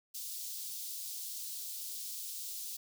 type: high-pass noise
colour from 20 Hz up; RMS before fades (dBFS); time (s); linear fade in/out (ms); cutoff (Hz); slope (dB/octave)
white; -42; 0.14-2.77; 10; 3800; 24
effects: none